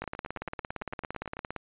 two click trains, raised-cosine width 0.5 ms, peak -24 / -19 dBFS, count 13 / 28, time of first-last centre 0.04-1.369 / 0.02-1.563 s, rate 9.03 / 17.5 Hz, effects resampled to 8000 Hz

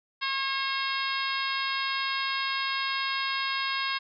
harmonic tone with a mistuned harmonic, 541 Hz, C#5, 42 cents flat, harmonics 2 / 3 / 4 / 5 / 6 / 7 / 8 / 9, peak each -32 / -34 / -35 / -36 / -37 / -37 / -38 / -39 dBFS, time 0.21-3.99 s, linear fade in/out 20 ms, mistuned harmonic 9, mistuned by +43 cents, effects none

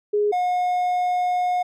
sine / triangle tone pair in turn, 415.3 / 721.2 Hz, G#4 / F#5, 0 / -45 cents, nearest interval minor seventh, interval 955 cents, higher second, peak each -17 dBFS, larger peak neither, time 0.13-0.32 / 0.32-1.63 s, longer second, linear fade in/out 10 ms, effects none

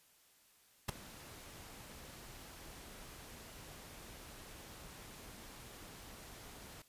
pink noise with ADSR envelope, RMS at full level -34 dBFS, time 0.88-6.82 s, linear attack 12 ms, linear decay 7 ms, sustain -19 dB, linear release 3 ms, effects white hiss -68 dBFS RMS until 6.88 s + resampled to 32000 Hz

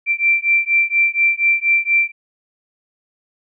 sine beating tone pair, 2349 / 2353.2 Hz, D7 / D7, 0 / +3 cents, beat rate 4.2 Hz, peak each -16 / -16 dBFS, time 0.06-2.12 s, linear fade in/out 50 ms, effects none

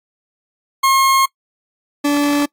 40% pulse tone pair in turn, 1076 / 289.2 Hz, C6 / D4, +48 / -27 cents, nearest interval octave + major seventh, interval 2275 cents, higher first, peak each -10 / -12 dBFS, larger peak first, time 0.83-1.26 / 2.04-2.46 s, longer first, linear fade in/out 10 ms, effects noise-tail reverb RT60 0.1 s tail -23 dB re dry + AAC 64 kbps

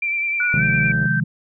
sine tone with vibrato, 2349 Hz, D7, in tune, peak -19 dBFS, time 0.02-0.92 s, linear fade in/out 5 ms, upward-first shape sine, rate 9.8 Hz, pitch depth 26 cents each way
sine tone with pitch glide, 1463 to 1559 Hz, F#6 to G6, -20 to -10 cents, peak -19 dBFS, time 0.4-1.2 s, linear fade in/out 2 ms, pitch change +110 cents, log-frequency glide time 0.57-0.63 s
click train, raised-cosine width 2 ms, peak -21 dBFS, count 40, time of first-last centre 0.54-1.056 s, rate 75.6 Hz
sine chord, F minor seventh, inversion second, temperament equal, 130.81 / 155.56 / 174.61 / 207.7 Hz, C3 / Eb3 / F3 / Ab3, 0 / 0 / 0 / 0 cents, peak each -23 / -23 / -26 / -26 dBFS, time 0.54-1.24 s, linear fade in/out 2 ms
effects none

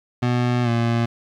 25% pulse tone with pitch glide, 122.7 to 116.89 Hz, B2 to A#2, -11 to +5 cents, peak -14 dBFS, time 0.22-1.06 s, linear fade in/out 10 ms, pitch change -84 cents, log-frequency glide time 0.63-0.69 s, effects low-pass 4000 Hz 12 dB/octave + 9-bit

